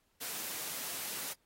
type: high-pass noise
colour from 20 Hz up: white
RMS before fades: -40 dBFS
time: 0.2-1.34 s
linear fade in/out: 20 ms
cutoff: 140 Hz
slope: 12 dB/octave
effects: pink hiss -75 dBFS RMS until 1.45 s + AAC 48 kbps